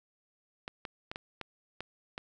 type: clicks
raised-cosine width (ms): 0.3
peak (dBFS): -22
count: 7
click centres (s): 0.679 / 0.852 / 1.115 / 1.159 / 1.413 / 1.806 / 2.179
effects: none